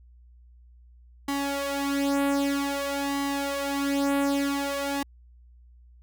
sawtooth tone with flanger, 280 Hz, C#4, 18 cents sharp, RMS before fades -27 dBFS, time 1.28-5.03 s, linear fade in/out 5 ms, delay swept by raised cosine 0.99 to 3.49 ms, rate 0.52 Hz, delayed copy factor +0.75, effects added 60 Hz sine -50 dBFS peak until 6.02 s

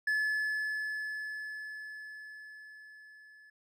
triangle tone with level ramp, 1721 Hz, A6, 39 cents flat, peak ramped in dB -25 to -53 dBFS, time 0.07-3.5 s, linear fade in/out 5 ms, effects none

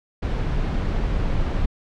brown noise, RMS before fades -22 dBFS, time 0.22-1.66 s, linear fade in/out 10 ms, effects low-pass 4000 Hz 12 dB/octave

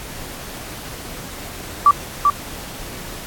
sine tone with echo, 1159 Hz, D6, 23 cents flat, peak -6 dBFS, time 1.86-1.91 s, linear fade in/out 2 ms, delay 390 ms, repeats 1, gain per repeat -4 dB, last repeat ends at 2.3 s, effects pink hiss -33 dBFS RMS until 3.26 s + AAC 64 kbps

